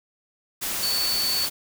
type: tone in noise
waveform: sine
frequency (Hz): 4473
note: C#8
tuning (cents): +15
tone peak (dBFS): -23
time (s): 0.82-1.47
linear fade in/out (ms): 20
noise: white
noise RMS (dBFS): -28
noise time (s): 0.61-1.5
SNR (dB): +2
effects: none